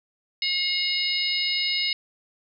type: harmonic tone with a mistuned harmonic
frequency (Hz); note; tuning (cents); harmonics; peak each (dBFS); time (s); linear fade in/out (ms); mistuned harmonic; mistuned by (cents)
719; F#5; -50; 3 / 4 / 5 / 6 / 7; -29 / -29 / -29 / -29 / -29; 0.42-1.93; 2; 5; +95
effects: none